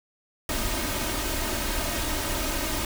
pink noise with comb filter, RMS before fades -28 dBFS, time 0.49-2.85 s, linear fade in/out 2 ms, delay 3.2 ms, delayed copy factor +0.65, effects none

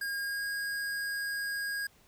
square tone with pitch glide, 1622 to 1634.2 Hz, G#6 to G#6, -41 to -28 cents, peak -33 dBFS, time 0.01-1.87 s, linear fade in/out 5 ms, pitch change +13 cents, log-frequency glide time 0.23-0.46 s, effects pink hiss -63 dBFS RMS until 2.07 s

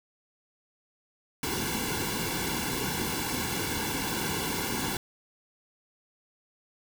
pink noise with comb filter, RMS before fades -31 dBFS, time 1.43-4.97 s, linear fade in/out 2 ms, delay 1.6 ms, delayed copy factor -1, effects none

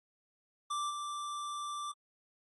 square tone with level steps, 1174.7 Hz, D6, in tune, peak -34 / -38 dBFS, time 0.7-1.92 s, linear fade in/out 10 ms, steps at 0.89 s, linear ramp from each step 20 ms, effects AAC 32 kbps

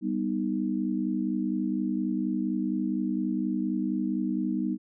sine chord, G augmented, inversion none, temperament equal, 196 / 246.9 / 311.1 Hz, G3 / B3 / D#4, 0 / 0 / 0 cents, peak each -30 dBFS, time 0.01-4.78 s, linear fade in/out 50 ms, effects none

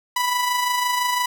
sawtooth tone with amplitude modulation, 987.8 Hz, B5, in tune, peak -14 dBFS, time 0.16-1.26 s, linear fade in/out 5 ms, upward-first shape sine, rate 25.9 Hz, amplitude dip 40%, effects none

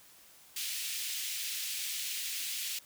pink high-pass noise, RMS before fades -37 dBFS, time 0.56-2.79 s, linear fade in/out 5 ms, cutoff 2500 Hz, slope 24 dB/octave, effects white hiss -58 dBFS RMS until 2.85 s

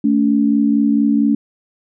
sine tone pair together, 220 / 284.4 Hz, A3 / C#4, 0 / +45 cents, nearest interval major third, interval 445 cents, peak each -14 dBFS, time 0.04-1.35 s, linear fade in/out 5 ms, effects none

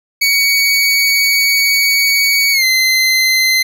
25% pulse tone with pitch glide, 2247 to 2061 Hz, C#7 to C7, +23 to -27 cents, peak -6 dBFS, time 0.21-3.63 s, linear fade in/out 10 ms, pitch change -150 cents, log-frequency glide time 2.52-2.64 s, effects none

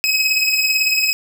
25% pulse beating tone pair, 2543 / 2561 Hz, D#7 / D#7, +37 / +49 cents, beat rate 18 Hz, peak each -12 / -16 dBFS, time 0.04-1.13 s, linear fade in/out 0 ms, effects none

